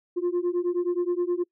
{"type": "beating tone pair", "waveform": "sine", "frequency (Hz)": [348, 357.5], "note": ["F4", "F4"], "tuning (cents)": [-6, 41], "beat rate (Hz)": 9.5, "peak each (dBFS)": [-24, -24], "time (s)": [0.16, 1.44], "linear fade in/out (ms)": 20, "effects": ["noise-tail reverb RT60 0.1 s tail -25 dB re dry", "tanh soft clip ceiling -20 dBFS"]}